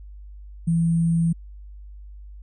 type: tone with sample-and-hold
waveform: sine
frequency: 166.7 Hz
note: E3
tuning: 20 cents sharp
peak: -17 dBFS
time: 0.67-1.33 s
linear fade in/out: 10 ms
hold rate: 8820 Hz
effects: added 50 Hz sine -38 dBFS peak until 2.42 s + resampled to 24000 Hz